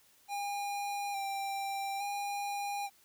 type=tone with vibrato; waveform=square; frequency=799 Hz; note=G5; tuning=33 cents sharp; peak=-35 dBFS; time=0.28-2.9 s; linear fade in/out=50 ms; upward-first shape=square; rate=0.58 Hz; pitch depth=23 cents each way; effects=white hiss -65 dBFS RMS until 3.04 s